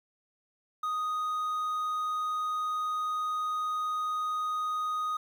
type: tone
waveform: triangle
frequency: 1244.5 Hz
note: D#6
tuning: in tune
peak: -27 dBFS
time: 0.83-5.17 s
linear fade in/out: 5 ms
effects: 10-bit